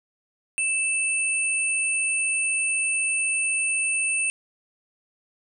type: tone pair together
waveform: sine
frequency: 2640 / 8952 Hz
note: E7 / C#9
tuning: +2 / +16 cents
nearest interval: octave + major sixth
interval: 2114 cents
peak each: -23 / -26 dBFS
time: 0.58-4.3 s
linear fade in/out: 0 ms
effects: none